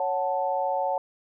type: chord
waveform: sine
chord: F# minor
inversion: second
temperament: equal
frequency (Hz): 554.4 / 740 / 880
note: C#5 / F#5 / A5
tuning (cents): 0 / 0 / 0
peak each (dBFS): -28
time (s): 0-0.98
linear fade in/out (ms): 2
effects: none